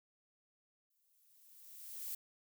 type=noise with exponential growth; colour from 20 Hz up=violet; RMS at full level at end=-41 dBFS; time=0.9-2.15 s; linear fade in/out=5 ms; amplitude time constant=270 ms; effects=none